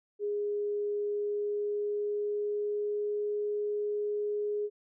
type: tone with pitch glide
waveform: sine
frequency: 412.6 to 416 Hz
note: G#4 to G#4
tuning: -11 to +3 cents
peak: -29 dBFS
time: 0.19-4.7 s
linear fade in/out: 50 ms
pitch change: +14 cents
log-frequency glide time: 0.96-3.25 s
effects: none